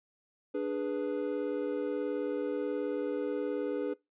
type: chord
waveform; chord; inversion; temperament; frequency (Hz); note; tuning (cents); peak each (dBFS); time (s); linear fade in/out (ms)
triangle; G# diminished; second; equal; 293.7 / 415.3 / 493.9; D4 / G#4 / B4; 0 / 0 / 0; -33; 0.54-3.94; 10
effects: noise-tail reverb RT60 0.2 s tail -22 dB re dry + resampled to 8000 Hz